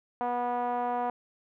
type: tone with low-pass filter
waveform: 5% pulse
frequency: 243.8 Hz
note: B3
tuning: 22 cents flat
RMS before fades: -30 dBFS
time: 0.21-1.1 s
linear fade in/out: 0 ms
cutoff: 820 Hz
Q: 3.6
effects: none